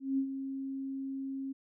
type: tone with ADSR envelope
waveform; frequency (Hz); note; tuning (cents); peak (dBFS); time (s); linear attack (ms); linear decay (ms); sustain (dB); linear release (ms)
sine; 270; C#4; -45; -26; 0-1.53; 180; 81; -9; 15
effects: none